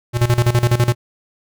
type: tone with tremolo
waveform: square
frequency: 120.2 Hz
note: B2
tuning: 46 cents flat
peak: -11 dBFS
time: 0.13-0.95 s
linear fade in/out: 50 ms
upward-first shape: square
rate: 12 Hz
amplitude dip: 80%
effects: none